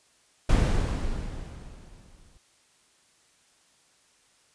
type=noise with exponential decay; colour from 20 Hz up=brown; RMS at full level=-18 dBFS; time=0.49-2.38 s; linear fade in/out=5 ms; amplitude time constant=410 ms; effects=white hiss -63 dBFS RMS until 4.54 s + resampled to 22050 Hz